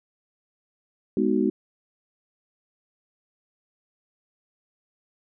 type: chord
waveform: sine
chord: G# minor seventh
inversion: none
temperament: just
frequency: 207.7 / 249.2 / 311.5 / 373.8 Hz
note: G#3 / B3 / D#4 / F#4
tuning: 0 / +16 / +2 / +18 cents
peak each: -25 dBFS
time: 1.17-1.5 s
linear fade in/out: 2 ms
effects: none